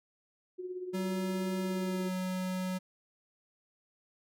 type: tone with tremolo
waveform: sine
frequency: 364.8 Hz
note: F#4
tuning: 24 cents flat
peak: -34 dBFS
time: 0.58-2.1 s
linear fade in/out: 20 ms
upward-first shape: triangle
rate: 17 Hz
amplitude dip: 65%
type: tone with pitch glide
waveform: square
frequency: 189.2 to 185.2 Hz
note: F#3 to F#3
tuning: +39 to +2 cents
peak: -33 dBFS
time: 0.93-2.79 s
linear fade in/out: 20 ms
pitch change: -37 cents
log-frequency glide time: 1.62-2.14 s
effects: none